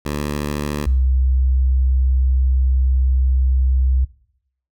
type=tone pair in turn; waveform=10% pulse / sine; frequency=73.42 / 64.72 Hz; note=D2 / C2; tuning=0 / -18 cents; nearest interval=major second; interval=218 cents; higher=first; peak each=-13 dBFS; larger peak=neither; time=0.05-0.86 / 0.86-4.05 s; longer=second; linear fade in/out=10 ms; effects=noise-tail reverb RT60 0.7 s tail -20 dB re dry